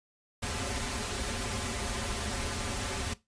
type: noise with comb filter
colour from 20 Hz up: pink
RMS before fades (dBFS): -34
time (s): 0.42-3.14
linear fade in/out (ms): 10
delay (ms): 6.3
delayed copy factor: -0.95
effects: noise-tail reverb RT60 0.2 s tail -18 dB re dry + resampled to 22050 Hz